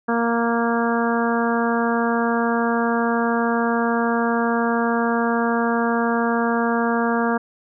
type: harmonic tone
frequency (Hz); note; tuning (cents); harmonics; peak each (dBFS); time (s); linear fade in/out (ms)
233.1; A#3; 0; 1 / 2 / 3 / 4 / 5 / 6 / 7; -21 / -24 / -26 / -27 / -28 / -29 / -29; 0.08-7.38; 10
effects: none